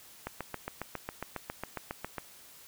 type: click train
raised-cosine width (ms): 0.5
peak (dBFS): -20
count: 15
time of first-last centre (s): 0.27-2.183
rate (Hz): 7.32
effects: white hiss -54 dBFS RMS until 2.67 s